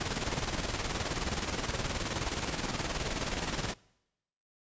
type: noise with tremolo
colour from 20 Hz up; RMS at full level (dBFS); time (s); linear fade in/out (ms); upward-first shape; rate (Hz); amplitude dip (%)
pink; -32; 0-3.74; 10; square; 19; 50
effects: noise-tail reverb RT60 0.9 s tail -24 dB re dry + resampled to 16000 Hz